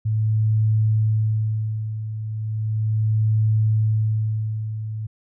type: tone with tremolo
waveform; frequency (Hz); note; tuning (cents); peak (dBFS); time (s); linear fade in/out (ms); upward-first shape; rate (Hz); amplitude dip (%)
sine; 108.9; A2; -17; -15; 0.05-5.07; 10; sine; 0.36; 70
effects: none